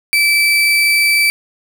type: tone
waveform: 35% pulse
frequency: 2318 Hz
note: D7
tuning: 23 cents flat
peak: -8 dBFS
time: 0.13-1.3 s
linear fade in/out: 0 ms
effects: none